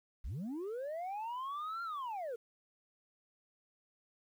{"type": "linear two-way sweep", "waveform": "sine", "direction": "up then down", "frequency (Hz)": [36.71, 1396.9, 441.2], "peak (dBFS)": -35, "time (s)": [0.24, 2.36], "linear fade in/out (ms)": 10, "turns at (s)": 1.83, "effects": ["tanh soft clip ceiling -37 dBFS", "11-bit"]}